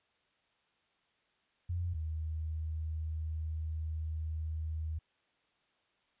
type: tone pair in turn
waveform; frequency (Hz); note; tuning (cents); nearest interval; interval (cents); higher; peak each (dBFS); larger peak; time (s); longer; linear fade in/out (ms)
sine; 87.31 / 78.96; F2 / D#2; 0 / +26; major second; 174; first; -32 / -34; first; 1.69-1.94 / 1.94-4.99; second; 10
effects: white hiss -74 dBFS RMS until 6.2 s + resampled to 8000 Hz